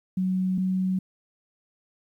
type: tone pair in turn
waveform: sine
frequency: 186.1 / 186.79 Hz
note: F#3 / F#3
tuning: +10 / +17 cents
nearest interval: unison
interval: 7 cents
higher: second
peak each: -22 dBFS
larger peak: neither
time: 0.17-0.58 / 0.58-0.99 s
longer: neither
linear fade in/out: 5 ms
effects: 10-bit